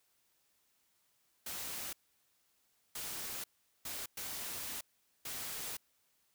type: noise bursts at uneven times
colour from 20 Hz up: white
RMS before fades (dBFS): -42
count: 5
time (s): 1.46-1.93 / 2.95-3.44 / 3.85-4.06 / 4.17-4.81 / 5.25-5.77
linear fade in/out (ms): 5
effects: white hiss -75 dBFS RMS until 6.34 s